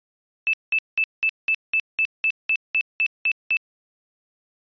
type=tone bursts; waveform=sine; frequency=2631 Hz; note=E7; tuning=4 cents flat; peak=-17 dBFS; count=13; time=0.47-3.569 s; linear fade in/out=0 ms; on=63 ms; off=190 ms; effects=resampled to 11025 Hz